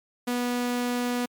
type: tone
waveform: sawtooth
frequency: 244.5 Hz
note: B3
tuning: 17 cents flat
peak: -21 dBFS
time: 0.27-1.26 s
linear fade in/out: 10 ms
effects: MP3 96 kbps